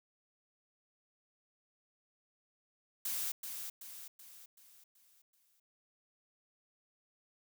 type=noise with echo; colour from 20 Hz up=blue; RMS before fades=-37 dBFS; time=3.05-3.32 s; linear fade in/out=5 ms; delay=380 ms; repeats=6; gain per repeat=-6 dB; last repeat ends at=5.6 s; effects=none